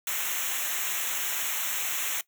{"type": "noise with comb filter", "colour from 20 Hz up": "white", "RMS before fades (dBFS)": -30, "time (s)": [0.07, 2.21], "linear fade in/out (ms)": 2, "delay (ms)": 0.21, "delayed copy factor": -0.95, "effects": ["noise-tail reverb RT60 0.1 s tail -19 dB re dry"]}